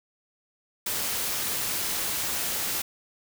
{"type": "noise", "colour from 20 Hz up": "white", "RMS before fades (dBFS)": -29, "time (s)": [0.86, 2.82], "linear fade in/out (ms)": 5, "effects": []}